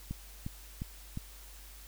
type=click train; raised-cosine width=5 ms; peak=-24 dBFS; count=4; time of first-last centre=0.11-1.174 s; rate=2.82 Hz; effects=added 49 Hz sine -50 dBFS peak until 1.87 s + white hiss -54 dBFS RMS until 1.87 s